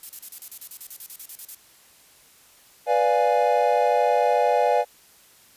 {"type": "noise bursts", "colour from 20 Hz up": "violet", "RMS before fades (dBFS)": -35, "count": 16, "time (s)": [0.03, 1.548], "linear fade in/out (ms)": 2, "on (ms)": 63, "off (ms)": 34}
{"type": "chord", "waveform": "triangle", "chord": "B diminished seventh", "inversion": "none", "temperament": "equal", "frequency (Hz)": [493.9, 587.3, 698.5, 830.6], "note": ["B4", "D5", "F5", "Ab5"], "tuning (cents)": [0, 0, 0, 0], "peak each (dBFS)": -21, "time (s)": [2.86, 4.85], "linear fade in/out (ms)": 50}
{"effects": ["white hiss -54 dBFS RMS until 5.56 s", "resampled to 32000 Hz"]}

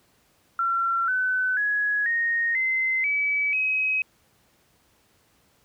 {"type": "tone with pitch steps", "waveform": "sine", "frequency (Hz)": [1361, 1510.1, 1675.6, 1859.2, 2063, 2289, 2540], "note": ["F6", "F#6", "G#6", "A#6", "C7", "D7", "D#7"], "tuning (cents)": [-45, 35, 15, -5, -25, -45, 35], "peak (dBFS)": -21, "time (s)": [0.59, 4.02], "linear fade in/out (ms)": 2, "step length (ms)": 490, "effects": ["pink hiss -63 dBFS RMS until 5.64 s", "high-pass 60 Hz 12 dB/octave"]}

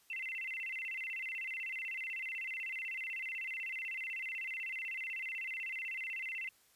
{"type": "tone with vibrato", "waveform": "sine", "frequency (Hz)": 2354, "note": "D7", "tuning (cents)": 3, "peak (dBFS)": -38, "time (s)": [0.1, 6.49], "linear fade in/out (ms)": 2, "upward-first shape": "square", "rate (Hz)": 16, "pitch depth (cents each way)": 230, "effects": ["white hiss -68 dBFS RMS until 6.75 s", "resampled to 32000 Hz"]}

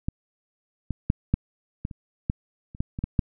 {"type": "clicks", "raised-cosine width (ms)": 5, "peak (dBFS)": [-13, -15, -7, -7, -16, -26, -11, -29, -12, -19, -13, -7], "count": 12, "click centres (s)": [0.085, 0.907, 1.101, 1.34, 1.851, 1.912, 2.299, 2.749, 2.805, 2.989, 3.04, 3.192], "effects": []}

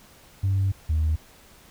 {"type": "tone pair in turn", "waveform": "sine", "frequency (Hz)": [97, 78.19], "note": ["G2", "D#2"], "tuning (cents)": [-18, 9], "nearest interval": "major third", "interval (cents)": 373, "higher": "first", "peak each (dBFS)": -18, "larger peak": "neither", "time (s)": [[0.43, 0.72], [0.89, 1.16]], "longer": "first", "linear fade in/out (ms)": 10, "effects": ["tanh soft clip ceiling -17 dBFS", "pink hiss -52 dBFS RMS until 1.7 s"]}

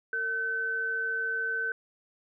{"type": "tone pair together", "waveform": "sine", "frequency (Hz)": [453.4, 1525], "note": ["A#4", "G6"], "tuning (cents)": [-48, -48], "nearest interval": "octave + major sixth", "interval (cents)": 2100, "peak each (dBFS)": [-39, -28], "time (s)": [0.13, 1.72], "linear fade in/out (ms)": 2, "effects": []}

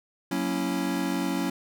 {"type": "chord", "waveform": "square", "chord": "F# dominant seventh", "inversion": "none", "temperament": "equal with one note detuned", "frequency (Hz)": [185, 233.1, 277.2, 332.7], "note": ["F#3", "A#3", "C#4", "E4"], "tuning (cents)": [0, 0, 0, 16], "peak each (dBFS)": [-32, -35, -30, -33], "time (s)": [0.31, 1.5], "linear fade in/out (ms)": 5, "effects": []}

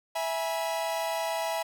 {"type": "chord", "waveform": "45% pulse", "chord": "E major", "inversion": "none", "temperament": "equal with one note detuned", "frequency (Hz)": [659.3, 830.6, 969.7], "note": ["E5", "G#5", "B5"], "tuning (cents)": [0, 0, -32], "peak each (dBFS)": [-31, -34, -35], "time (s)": [0.15, 1.63], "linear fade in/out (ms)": 10, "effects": []}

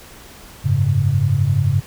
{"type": "chord", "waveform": "sine", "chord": "F# suspended second", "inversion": "none", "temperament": "just", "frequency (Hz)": [92.5, 104.06, 138.75], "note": ["F#2", "G#2", "C#3"], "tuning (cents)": [0, 4, 2], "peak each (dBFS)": [-21, -17, -17], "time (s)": [0.64, 1.81], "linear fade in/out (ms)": 20, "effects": ["pink hiss -41 dBFS RMS until 1.86 s"]}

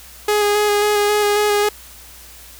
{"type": "tone with vibrato", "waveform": "sawtooth", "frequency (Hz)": 415.3, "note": "G#4", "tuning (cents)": 0, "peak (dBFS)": -10, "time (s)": [0.28, 1.69], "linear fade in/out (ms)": 5, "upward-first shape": "square", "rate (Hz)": 3.7, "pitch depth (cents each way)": 14, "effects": ["added 59 Hz sine -45 dBFS peak until 2.59 s", "white hiss -41 dBFS RMS until 2.59 s"]}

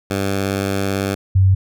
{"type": "tone pair in turn", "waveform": ["10% pulse", "sine"], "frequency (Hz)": [98, 95.21], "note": ["G2", "G2"], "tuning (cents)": [0, -50], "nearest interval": "minor second", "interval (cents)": 50, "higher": "first", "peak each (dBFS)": [-10, -9], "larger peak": "second", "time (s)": [[0.1, 1.15], [1.35, 1.55]], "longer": "first", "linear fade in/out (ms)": 10, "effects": []}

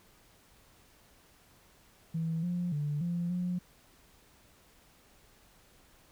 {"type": "tone with pitch steps", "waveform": "sine", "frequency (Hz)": [163.2, 176.3, 147, 172.8, 178.8], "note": ["E3", "F3", "D3", "F3", "F3"], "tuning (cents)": [-17, 17, 2, -18, 41], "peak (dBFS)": -29, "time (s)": [2.14, 3.59], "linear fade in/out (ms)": 10, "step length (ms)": 290, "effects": ["tanh soft clip ceiling -25 dBFS", "pink hiss -62 dBFS RMS until 6.11 s"]}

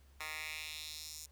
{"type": "tone with high-pass filter sweep", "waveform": "10% pulse", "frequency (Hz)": 155.2, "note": "D#3", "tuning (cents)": -4, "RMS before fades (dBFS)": -45, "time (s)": [0.2, 1.26], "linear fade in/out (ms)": 5, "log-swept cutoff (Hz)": [1500, 6600], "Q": 2, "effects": ["added 68 Hz sine -60 dBFS peak until 1.31 s", "pink hiss -70 dBFS RMS until 1.31 s"]}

